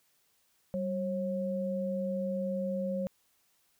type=tone pair together; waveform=sine; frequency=192.68 / 542 Hz; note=G3 / C#5; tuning=-30 / -39 cents; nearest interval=octave + tritone; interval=1791 cents; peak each=-33 / -33 dBFS; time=0.74-3.07 s; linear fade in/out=0 ms; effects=white hiss -71 dBFS RMS until 3.79 s